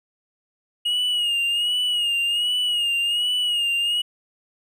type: tone with vibrato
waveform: triangle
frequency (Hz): 2875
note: F7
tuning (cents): +50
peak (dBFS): -18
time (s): 0.85-4.02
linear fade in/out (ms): 10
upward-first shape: sine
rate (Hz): 1.3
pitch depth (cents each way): 56
effects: none